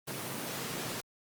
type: high-pass noise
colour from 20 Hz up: pink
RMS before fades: -38 dBFS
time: 0.07-1.01 s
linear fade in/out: 10 ms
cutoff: 110 Hz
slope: 96 dB/octave
effects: Opus 24 kbps